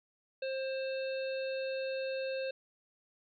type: harmonic tone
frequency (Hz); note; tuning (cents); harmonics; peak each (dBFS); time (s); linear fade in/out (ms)
530; C5; +22; 1 / 3 / 5 / 7 / 8; -34 / -47 / -45 / -52 / -50; 0.42-2.51; 5
effects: none